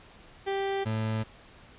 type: tone pair in turn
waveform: 30% pulse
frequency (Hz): 392 / 110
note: G4 / A2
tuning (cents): 0 / 0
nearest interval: octave + minor seventh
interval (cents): 2200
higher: first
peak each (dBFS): -25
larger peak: neither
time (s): 0.46-0.85 / 0.85-1.24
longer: neither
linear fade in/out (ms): 20
effects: pink hiss -53 dBFS RMS until 1.78 s + resampled to 8000 Hz